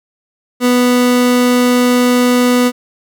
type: tone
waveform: 30% pulse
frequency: 246.9 Hz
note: B3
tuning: in tune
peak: -6 dBFS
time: 0.6-2.72 s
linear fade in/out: 50 ms
effects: none